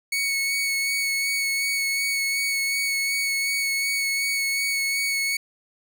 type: tone with vibrato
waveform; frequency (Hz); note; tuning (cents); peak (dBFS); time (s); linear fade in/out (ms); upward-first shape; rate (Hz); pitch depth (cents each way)
sawtooth; 2217; C#7; 0; -19; 0.12-5.37; 5; sine; 2.7; 16
effects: none